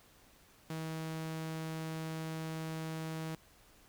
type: tone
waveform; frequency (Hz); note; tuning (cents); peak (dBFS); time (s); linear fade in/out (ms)
sawtooth; 160; D#3; +49; -34; 0.7-3.35; 2
effects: pink hiss -63 dBFS RMS until 3.88 s